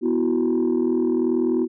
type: chord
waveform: sine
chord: B suspended fourth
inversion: none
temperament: equal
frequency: 246.9 / 329.6 / 370 Hz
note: B3 / E4 / F#4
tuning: 0 / 0 / 0 cents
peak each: -21 dBFS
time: 0.01-1.68 s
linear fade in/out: 50 ms
effects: tanh soft clip ceiling -13 dBFS